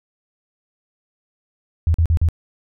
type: tone bursts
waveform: sine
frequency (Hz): 82.41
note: E2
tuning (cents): 0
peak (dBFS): -12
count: 4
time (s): 1.87-2.287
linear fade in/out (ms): 0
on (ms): 72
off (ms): 43
effects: none